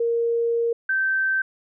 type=tone pair in turn; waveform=sine; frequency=466.2 / 1552.8 Hz; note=A#4 / G6; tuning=0 / -17 cents; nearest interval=octave + major sixth; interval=2083 cents; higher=second; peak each=-19 dBFS; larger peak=neither; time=0-0.73 / 0.89-1.42 s; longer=first; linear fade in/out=5 ms; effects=none